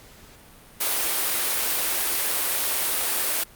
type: high-pass noise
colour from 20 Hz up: white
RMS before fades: -24 dBFS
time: 0.8-3.44 s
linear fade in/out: 10 ms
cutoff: 300 Hz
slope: 24 dB/octave
effects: pink hiss -49 dBFS RMS until 3.55 s + Opus 48 kbps